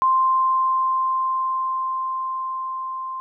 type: tone with level ramp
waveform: sine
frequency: 1046.5 Hz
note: C6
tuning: in tune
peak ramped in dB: -14 to -27 dBFS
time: 0.02-3.2 s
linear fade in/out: 0 ms
effects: none